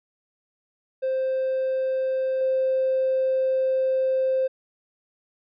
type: tone with level steps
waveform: triangle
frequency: 524 Hz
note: C5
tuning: 2 cents sharp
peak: -19 / -16 dBFS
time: 1.02-4.48 s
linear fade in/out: 20 ms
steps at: 2.41 s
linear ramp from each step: 2 ms
effects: tanh soft clip ceiling -17 dBFS + resampled to 11025 Hz